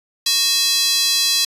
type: tone with high-pass filter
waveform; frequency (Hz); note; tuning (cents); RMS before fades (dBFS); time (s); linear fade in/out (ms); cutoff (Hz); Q
square; 370; F#4; 0; -17; 0.26-1.45; 5; 4200; 2.7
effects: resampled to 32000 Hz